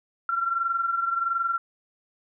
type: tone pair together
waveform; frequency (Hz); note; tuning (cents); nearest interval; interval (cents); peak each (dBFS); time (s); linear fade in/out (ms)
sine; 1361.6 / 1383; F6 / F6; -44 / -17; unison; 27; -24 / -30; 0.29-1.58; 2
effects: none